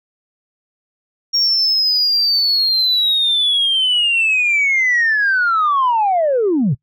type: linear sweep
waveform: sine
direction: down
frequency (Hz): 5588 to 111.9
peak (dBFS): -11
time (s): 1.33-6.75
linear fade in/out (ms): 20
effects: noise-tail reverb RT60 0.1 s tail -22 dB re dry + tanh soft clip ceiling -9 dBFS